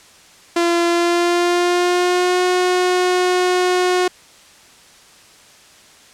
sawtooth tone with pitch glide, 342.4 to 362.8 Hz, F4 to F#4, -34 to -34 cents, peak -10 dBFS, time 0.56-4.08 s, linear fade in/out 5 ms, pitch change +100 cents, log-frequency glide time 0.87-2.43 s, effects white hiss -46 dBFS RMS until 6.13 s + low-pass 8000 Hz 12 dB/octave

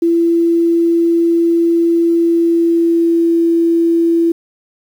sine tone with pitch glide, 336.7 to 334.8 Hz, E4 to E4, +37 to +27 cents, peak -9 dBFS, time 0.02-4.32 s, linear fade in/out 5 ms, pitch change -10 cents, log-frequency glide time 2.08-3.44 s, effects 7-bit

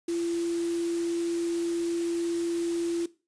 sine tone in noise, 339.5 Hz, F4, 49 cents flat, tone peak -26 dBFS, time 0.08-3.06 s, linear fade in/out 5 ms, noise white, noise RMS -42 dBFS, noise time 0.08-3.06 s, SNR +13 dB, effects noise-tail reverb RT60 0.3 s tail -18 dB re dry + resampled to 22050 Hz

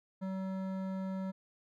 triangle tone with hard clipping, 190 Hz, F#3, 46 cents sharp, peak -37 dBFS, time 0.21-1.32 s, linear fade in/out 20 ms, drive 17 dB, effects none

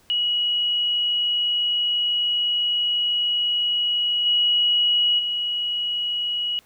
sine tone with level steps, 2913 Hz, F#7, 28 cents flat, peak -19 / -16 / -22 dBFS, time 0.1-6.59 s, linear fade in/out 0 ms, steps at 4.25 / 5.18 s, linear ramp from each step 20 ms, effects pink hiss -57 dBFS RMS until 6.65 s

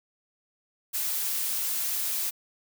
blue noise with amplitude modulation, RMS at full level -28 dBFS, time 0.93-2.31 s, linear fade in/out 20 ms, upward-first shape sine, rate 219 Hz, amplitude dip 25%, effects none

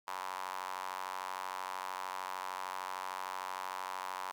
square tone with high-pass filter, 46.59 Hz, F#1, 13 cents sharp, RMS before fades -41 dBFS, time 0.07-4.32 s, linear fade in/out 10 ms, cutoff 970 Hz, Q 4.4, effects 11-bit

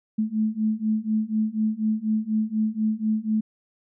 sine beating tone pair, 214.9 / 219 Hz, A3 / A3, -41 / -8 cents, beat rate 4.1 Hz, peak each -25 / -24 dBFS, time 0.18-3.41 s, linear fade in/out 10 ms, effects none

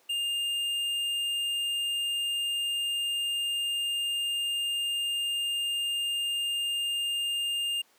sine tone with tanh clipping, 2810 Hz, F7, 10 cents sharp, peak -29 dBFS, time 0.09-7.82 s, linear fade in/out 10 ms, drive 10 dB, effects pink hiss -63 dBFS RMS until 7.98 s + high-pass 400 Hz 12 dB/octave

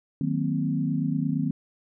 sine chord, C half-diminished seventh, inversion first, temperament equal, 155.56 / 185 / 233.1 / 261.6 Hz, Eb3 / Gb3 / Bb3 / C4, 0 / 0 / 0 / 0 cents, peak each -27 / -31 / -30 / -28 dBFS, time 0.21-1.51 s, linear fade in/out 2 ms, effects none

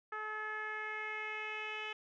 10% pulse tone with low-pass filter sweep, 429.4 Hz, A4, 42 cents flat, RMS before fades -41 dBFS, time 0.12-1.93 s, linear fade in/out 5 ms, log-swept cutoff 1500 to 2900 Hz, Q 3.7, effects none

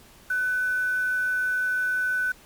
sine tone with quantisation, 1501 Hz, F#6, 24 cents sharp, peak -22 dBFS, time 0.3-2.32 s, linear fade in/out 5 ms, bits 7, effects pink hiss -52 dBFS RMS until 2.45 s + MP3 96 kbps

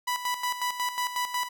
sawtooth tone with tremolo, 987.8 Hz, B5, in tune, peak -22 dBFS, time 0.07-1.49 s, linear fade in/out 10 ms, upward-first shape square, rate 5.5 Hz, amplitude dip 65%, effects none

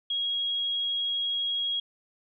sine tone, 3296 Hz, G#7, 14 cents flat, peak -26 dBFS, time 0.1-1.8 s, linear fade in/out 5 ms, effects none

